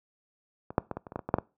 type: clicks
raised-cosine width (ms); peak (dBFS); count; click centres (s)
1; -24 / -7 / -18 / -20 / -27 / -27 / -17 / -23 / -19 / -7 / -14; 11; 0.705 / 0.781 / 0.913 / 0.97 / 1.068 / 1.121 / 1.159 / 1.192 / 1.29 / 1.341 / 1.385
effects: noise-tail reverb RT60 0.3 s tail -23 dB re dry + high-pass 80 Hz 12 dB/octave